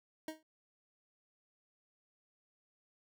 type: tone with exponential decay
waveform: 25% pulse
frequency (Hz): 314.4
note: D#4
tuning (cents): +18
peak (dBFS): -33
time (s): 0.28-0.43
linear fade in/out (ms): 2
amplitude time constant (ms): 31
effects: none